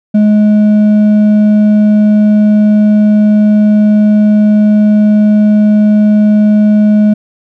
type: tone with hard clipping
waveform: sine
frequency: 210.4 Hz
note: G#3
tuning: 23 cents sharp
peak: -5 dBFS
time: 0.14-7.14 s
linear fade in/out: 10 ms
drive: 4 dB
effects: none